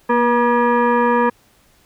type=tone with frequency modulation; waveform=sine; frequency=237.6 Hz; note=A#3; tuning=33 cents sharp; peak=-12 dBFS; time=0.09-1.3 s; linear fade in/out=10 ms; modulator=720 Hz; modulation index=1.6; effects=pink hiss -55 dBFS RMS until 1.85 s